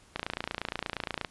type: click train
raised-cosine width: 0.3 ms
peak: -15 dBFS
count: 32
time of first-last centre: 0.16-1.248 s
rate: 28.5 Hz
effects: pink hiss -59 dBFS RMS until 1.3 s + resampled to 24000 Hz